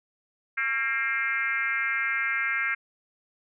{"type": "tone with frequency modulation", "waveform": "sine", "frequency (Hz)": 1864.7, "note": "A#6", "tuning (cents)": 0, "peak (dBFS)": -24, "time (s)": [0.57, 2.75], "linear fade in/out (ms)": 10, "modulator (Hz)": 252, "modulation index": 1.9, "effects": []}